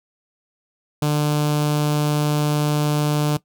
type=tone with notch filter; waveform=sawtooth; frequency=148.9 Hz; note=D3; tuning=24 cents sharp; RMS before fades=-19 dBFS; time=1.02-3.37 s; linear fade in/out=5 ms; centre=1900 Hz; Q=1.7; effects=noise-tail reverb RT60 0.1 s tail -18 dB re dry